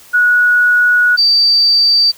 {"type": "tone pair in turn", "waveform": "sine", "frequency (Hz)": [1462, 4642], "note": ["F#6", "D8"], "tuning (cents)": [-21, -21], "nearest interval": "octave + minor sixth", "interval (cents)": 2000, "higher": "second", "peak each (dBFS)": -7, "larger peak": "neither", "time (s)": [[0.13, 1.17], [1.17, 2.12]], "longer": "first", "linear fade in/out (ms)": 20, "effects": ["white hiss -41 dBFS RMS until 2.17 s"]}